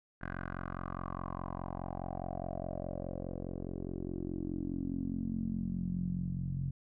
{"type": "tone with low-pass filter sweep", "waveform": "10% pulse", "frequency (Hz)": 44.83, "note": "F1", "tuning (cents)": 46, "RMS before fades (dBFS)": -38, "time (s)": [0.21, 6.71], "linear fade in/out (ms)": 10, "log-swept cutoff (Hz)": [1600, 140], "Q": 5.1, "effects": []}